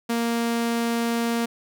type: tone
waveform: sawtooth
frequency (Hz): 233.1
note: A#3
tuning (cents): 0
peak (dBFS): -18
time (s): 0.09-1.46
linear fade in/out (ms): 10
effects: none